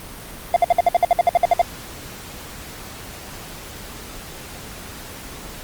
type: tone bursts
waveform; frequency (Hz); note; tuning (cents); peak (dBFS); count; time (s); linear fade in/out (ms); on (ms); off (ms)
triangle; 696; F5; -6; -8; 14; 0.54-1.616; 2; 23; 58
effects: pink hiss -36 dBFS RMS until 5.63 s + Opus 32 kbps